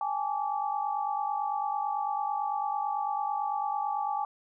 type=tone cluster; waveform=sine; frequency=810 / 859 / 1155 Hz; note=G#5 / A5 / D6; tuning=-43 / -42 / -29 cents; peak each=-31 / -32 / -36 dBFS; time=0.01-4.25 s; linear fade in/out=2 ms; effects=none